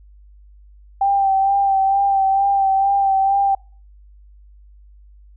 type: tone with vibrato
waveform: sine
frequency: 784 Hz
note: G5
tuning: in tune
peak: -13 dBFS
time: 1.01-3.55 s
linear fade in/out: 5 ms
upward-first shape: sine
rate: 2.2 Hz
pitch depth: 27 cents each way
effects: noise-tail reverb RT60 0.4 s tail -26 dB re dry + added 50 Hz sine -43 dBFS peak until 5.36 s